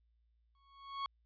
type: tone with exponential growth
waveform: 45% pulse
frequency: 1105 Hz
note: C#6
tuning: 6 cents flat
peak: -34 dBFS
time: 0.55-1.06 s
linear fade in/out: 1 ms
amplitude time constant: 110 ms
effects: added 57 Hz sine -70 dBFS peak until 1.25 s + resampled to 11025 Hz